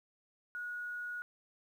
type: tone with quantisation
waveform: sine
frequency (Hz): 1453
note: F#6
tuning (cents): -32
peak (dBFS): -38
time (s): 0.55-1.22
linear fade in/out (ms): 0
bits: 11
effects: none